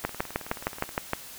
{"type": "two click trains", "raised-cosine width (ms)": 0.5, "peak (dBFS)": [-10, -24], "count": [8, 17], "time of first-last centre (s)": [[0.05, 1.134], [0.04, 0.891]], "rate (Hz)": [6.46, 18.8], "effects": ["white hiss -44 dBFS RMS until 1.38 s"]}